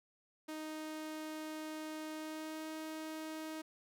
sawtooth tone with pitch glide, 311.1 to 314.5 Hz, D#4 to D#4, 0 to +19 cents, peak -38 dBFS, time 0.48-3.62 s, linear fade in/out 10 ms, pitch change +19 cents, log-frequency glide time 2.13-2.68 s, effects none

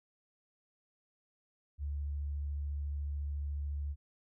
sine tone with vibrato, 72.1 Hz, D2, 31 cents flat, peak -34 dBFS, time 1.78-3.96 s, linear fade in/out 50 ms, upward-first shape sine, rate 14 Hz, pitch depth 12 cents each way, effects none

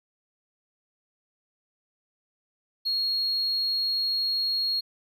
triangle tone, 4293 Hz, C8, 44 cents sharp, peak -21 dBFS, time 2.85-4.81 s, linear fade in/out 20 ms, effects tanh soft clip ceiling -21 dBFS

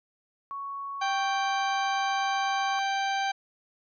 sine tone, 1112 Hz, C#6, 5 cents sharp, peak -33 dBFS, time 0.51-2.79 s, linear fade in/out 0 ms
harmonic tone, 784 Hz, G5, in tune, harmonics 1 / 2 / 3 / 4 / 5 / 6 / 8, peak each -27 / -33 / -37 / -39 / -41 / -43 / -45 dBFS, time 1.01-3.32 s, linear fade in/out 10 ms
effects none

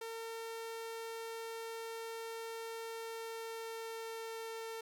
sawtooth tone with pitch glide, 454.3 to 451.2 Hz, A#4 to A4, -45 to +44 cents, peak -38 dBFS, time 0.01-4.81 s, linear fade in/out 5 ms, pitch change -11 cents, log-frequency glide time 2.84-4.6 s, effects none

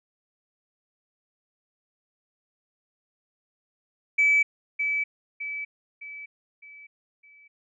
sine tone with echo, 2300 Hz, D7, 37 cents flat, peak -16 dBFS, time 4.18-4.43 s, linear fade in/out 10 ms, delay 610 ms, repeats 5, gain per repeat -7 dB, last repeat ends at 7.48 s, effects tanh soft clip ceiling -12 dBFS

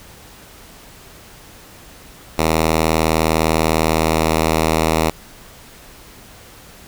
5% pulse tone, 79.9 Hz, D#2, 47 cents sharp, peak -3 dBFS, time 2.38-5.1 s, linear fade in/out 5 ms, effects pink hiss -42 dBFS RMS until 6.87 s

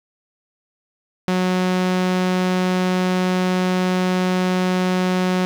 sawtooth tone with low-pass filter, 183.4 Hz, F#3, 15 cents flat, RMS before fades -19 dBFS, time 1.28-5.45 s, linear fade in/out 0 ms, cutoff 5300 Hz, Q 0.72, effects 7-bit

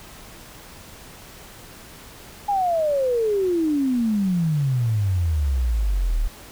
sine exponential sweep, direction down, 832 to 36.05 Hz, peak -18 dBFS, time 2.48-6.28 s, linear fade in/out 10 ms, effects pink hiss -43 dBFS RMS until 6.51 s

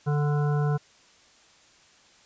harmonic tone with a mistuned harmonic, 146.83 Hz, D3, in tune, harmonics 1 / 3 / 5 / 7 / 9 / 10, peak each -22 / -32 / -36 / -39 / -41 / -42 dBFS, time 0.06-0.78 s, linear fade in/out 20 ms, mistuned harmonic 9, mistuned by +20 cents, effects white hiss -57 dBFS RMS until 2.25 s + resampled to 16000 Hz

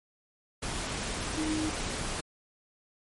sine tone in noise, 311.1 Hz, D#4, in tune, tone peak -29 dBFS, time 1.37-1.7 s, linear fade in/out 10 ms, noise pink, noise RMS -34 dBFS, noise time 0.62-2.21 s, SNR +2 dB, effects MP3 48 kbps

